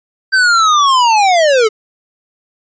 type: linear sweep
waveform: square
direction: down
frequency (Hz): 1568 to 415.3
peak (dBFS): -8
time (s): 0.32-1.69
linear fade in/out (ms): 20
effects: resampled to 16000 Hz